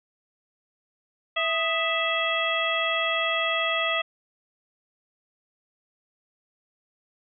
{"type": "harmonic tone with a mistuned harmonic", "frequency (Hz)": 659.3, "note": "E5", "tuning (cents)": 0, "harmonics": [1, 2, 3, 4, 5], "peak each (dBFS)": [-29, -29, -29, -29, -29], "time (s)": [1.36, 4.02], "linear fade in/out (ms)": 10, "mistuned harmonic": 2, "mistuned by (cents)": -86, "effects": []}